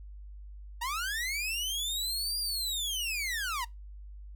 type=linear two-way sweep; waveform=sawtooth; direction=up then down; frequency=905 to 4853 to 905 Hz; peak=-28 dBFS; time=0.81-3.65 s; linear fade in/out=10 ms; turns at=2.39 s; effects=noise-tail reverb RT60 0.2 s tail -23 dB re dry + added 50 Hz sine -43 dBFS peak until 4.35 s